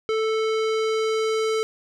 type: tone with low-pass filter sweep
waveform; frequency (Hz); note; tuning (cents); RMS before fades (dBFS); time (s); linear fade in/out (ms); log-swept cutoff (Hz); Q
square; 440; A4; 0; -23; 0.09-1.63; 0; 3700 to 7100; 0.86
effects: none